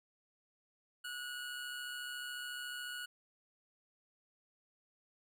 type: tone with amplitude modulation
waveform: 25% pulse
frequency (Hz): 1458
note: F#6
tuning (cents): -26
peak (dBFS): -36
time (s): 1.04-3.06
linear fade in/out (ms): 10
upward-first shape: sine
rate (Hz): 134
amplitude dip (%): 40
effects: none